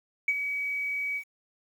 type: tone with ADSR envelope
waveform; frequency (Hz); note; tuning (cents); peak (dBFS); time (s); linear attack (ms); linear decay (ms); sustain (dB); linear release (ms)
sine; 2271; C#7; +41; -19; 0.28-1.24; 4; 46; -9; 79
effects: tanh soft clip ceiling -15 dBFS + 9-bit